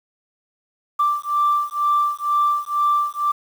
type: beating tone pair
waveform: sine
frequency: 1174.7 / 1176.8 Hz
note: D6 / D6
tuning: 0 / +3 cents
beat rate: 2.1 Hz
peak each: -19 / -19 dBFS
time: 0.99-3.32 s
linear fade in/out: 10 ms
effects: tanh soft clip ceiling -10 dBFS + 7-bit

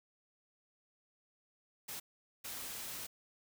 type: noise bursts at uneven times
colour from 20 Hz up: white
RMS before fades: -44 dBFS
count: 2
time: 1.88-2 / 2.44-3.07 s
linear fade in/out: 10 ms
effects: none

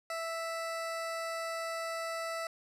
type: tone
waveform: 20% pulse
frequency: 659.3 Hz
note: E5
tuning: in tune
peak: -30 dBFS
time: 0.1-2.47 s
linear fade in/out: 2 ms
effects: low-pass 11000 Hz 12 dB/octave

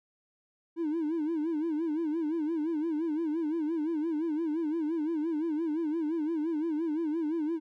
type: tone with vibrato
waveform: triangle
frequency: 316.8 Hz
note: D#4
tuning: 31 cents sharp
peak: -25 dBFS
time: 0.76-7.6 s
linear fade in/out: 50 ms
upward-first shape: sine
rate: 5.8 Hz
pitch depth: 120 cents each way
effects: tanh soft clip ceiling -23 dBFS

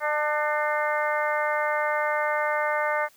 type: harmonic tone with a mistuned harmonic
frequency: 300 Hz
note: D4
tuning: 37 cents sharp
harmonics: 2 / 3 / 4 / 5 / 6 / 7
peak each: -27 / -29 / -30 / -31 / -32 / -32 dBFS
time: 0-3.09 s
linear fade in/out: 50 ms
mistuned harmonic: 3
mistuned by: -17 cents
effects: white hiss -58 dBFS RMS until 3.16 s

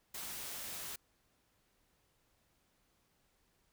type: noise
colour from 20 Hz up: white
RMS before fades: -44 dBFS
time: 0.14-0.96 s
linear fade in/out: 5 ms
effects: pink hiss -75 dBFS RMS until 3.72 s

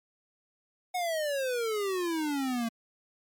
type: exponential sweep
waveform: square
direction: down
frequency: 738 to 225.1 Hz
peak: -29 dBFS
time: 0.94-2.69 s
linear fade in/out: 10 ms
effects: MP3 96 kbps

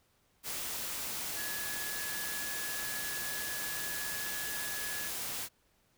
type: tone in noise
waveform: sine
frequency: 1692 Hz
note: G#6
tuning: 32 cents sharp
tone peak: -41 dBFS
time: 1.35-5.11 s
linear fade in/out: 50 ms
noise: white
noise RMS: -38 dBFS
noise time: 0.43-5.49 s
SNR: -6 dB
effects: pink hiss -71 dBFS RMS until 5.97 s

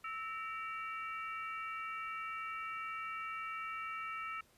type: harmonic tone with a mistuned harmonic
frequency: 460.2 Hz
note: A#4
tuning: 22 cents flat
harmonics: 3 / 4 / 5 / 6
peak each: -41 / -51 / -46 / -50 dBFS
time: 0.04-4.41 s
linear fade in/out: 5 ms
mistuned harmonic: 3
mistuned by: -89 cents
effects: pink hiss -68 dBFS RMS until 4.57 s + resampled to 32000 Hz

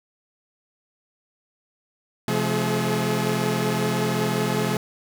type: tone cluster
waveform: sawtooth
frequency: 131.6 / 173 / 215.3 / 425.2 Hz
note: C3 / F3 / A3 / G#4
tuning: +10 / -16 / -37 / +41 cents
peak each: -23 dBFS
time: 2.28-4.77 s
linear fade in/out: 2 ms
effects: none

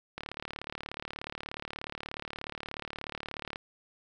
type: click train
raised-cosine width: 0.3 ms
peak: -21 dBFS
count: 125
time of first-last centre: 0.18-3.559 s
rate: 36.7 Hz
effects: none

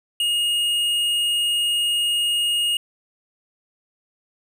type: tone with hard clipping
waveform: sine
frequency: 2860 Hz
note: F7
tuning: 41 cents sharp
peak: -20 dBFS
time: 0.2-2.77 s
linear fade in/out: 2 ms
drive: 8 dB
effects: none

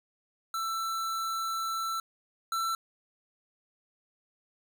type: tone pair in turn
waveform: square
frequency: 1333 / 1338.4 Hz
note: E6 / E6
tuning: +19 / +26 cents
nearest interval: unison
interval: 7 cents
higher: second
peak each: -31 / -29 dBFS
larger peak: second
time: 0.54-2 / 2.52-2.75 s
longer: first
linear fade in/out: 2 ms
effects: none

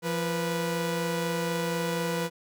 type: tone pair together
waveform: sawtooth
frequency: 171.39 / 490.1 Hz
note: F3 / B4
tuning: -32 / -13 cents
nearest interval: octave + tritone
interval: 1819 cents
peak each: -26 dBFS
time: 0.02-2.3 s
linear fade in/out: 50 ms
effects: none

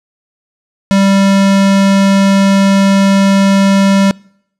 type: tone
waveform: square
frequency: 196 Hz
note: G3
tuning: in tune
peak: -7 dBFS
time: 0.91-4.11 s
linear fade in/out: 0 ms
effects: noise-tail reverb RT60 0.7 s tail -26 dB re dry + low-pass 8000 Hz 12 dB/octave

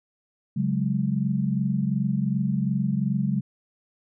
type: chord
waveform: sine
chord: C# suspended fourth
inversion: none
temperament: equal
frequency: 138.59 / 185 / 207.7 Hz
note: C#3 / F#3 / G#3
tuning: 0 / 0 / 0 cents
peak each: -26 dBFS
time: 0.56-3.41 s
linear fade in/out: 10 ms
effects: none

